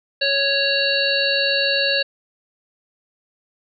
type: harmonic tone with a mistuned harmonic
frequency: 554.4 Hz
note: C#5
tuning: in tune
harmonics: 1 / 3 / 5 / 7 / 8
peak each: -23 / -23 / -23 / -23 / -23 dBFS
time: 0.21-2.03 s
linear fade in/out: 10 ms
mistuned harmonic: 7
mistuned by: +17 cents
effects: none